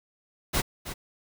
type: noise with echo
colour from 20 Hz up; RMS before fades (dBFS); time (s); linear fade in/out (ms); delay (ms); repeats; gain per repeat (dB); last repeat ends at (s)
pink; -25; 0.53-0.62; 20; 320; 1; -11; 0.94
effects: none